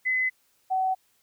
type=tone pair in turn; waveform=sine; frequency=2027 / 754.5 Hz; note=B6 / F#5; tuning=+45 / +34 cents; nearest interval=octave + perfect fourth; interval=1711 cents; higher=first; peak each=-22 dBFS; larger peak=neither; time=0.05-0.3 / 0.7-0.95 s; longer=neither; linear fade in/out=20 ms; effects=white hiss -67 dBFS RMS until 1.22 s